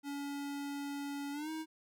square tone with pitch glide, 283.5 to 316.4 Hz, C#4 to D#4, +39 to +29 cents, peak -39 dBFS, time 0.03-1.66 s, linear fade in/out 50 ms, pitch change +190 cents, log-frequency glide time 1.32-1.5 s, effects none

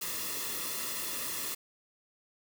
white noise with comb filter, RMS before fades -36 dBFS, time 0.01-1.55 s, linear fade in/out 10 ms, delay 1.3 ms, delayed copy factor -0.7, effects none

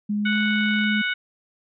sine tone with pitch glide, 207.7 to 210.5 Hz, G#3 to G#3, 0 to +24 cents, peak -21 dBFS, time 0.09-1.02 s, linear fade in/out 10 ms, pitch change +24 cents, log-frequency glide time 0.2-0.38 s
harmonic tone, 739 Hz, F#5, 2 cents flat, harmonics 2 / 3 / 4 / 5, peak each -24 / -27 / -31 / -34 dBFS, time 0.25-1.14 s, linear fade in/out 10 ms
click train, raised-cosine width 0.3 ms, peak -26 dBFS, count 21, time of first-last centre 0.33-0.838 s, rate 39.4 Hz
effects none

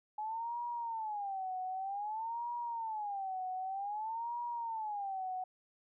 sine tone with vibrato, 842 Hz, G#5, 24 cents sharp, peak -36 dBFS, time 0.18-5.44 s, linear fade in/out 5 ms, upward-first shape sine, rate 0.53 Hz, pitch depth 220 cents each way, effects none

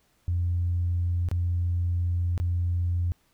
sine tone with dropouts, 87.31 Hz, F2, in tune, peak -22 dBFS, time 0.28-3.12 s, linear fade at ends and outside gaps 0 ms, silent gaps 1.287-1.314 / 2.378-2.4 s, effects tanh soft clip ceiling -18 dBFS + pink hiss -67 dBFS RMS until 3.33 s

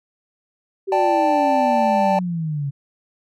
sine exponential sweep, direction down, 392 to 137 Hz, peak -21 dBFS, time 0.87-2.71 s, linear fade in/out 20 ms
triangle chord, D suspended fourth, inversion none, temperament equal, 587.3 / 784 / 880 Hz, D5 / G5 / A5, 0 / 0 / 0 cents, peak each -18 dBFS, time 0.92-2.19 s, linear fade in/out 2 ms
effects none

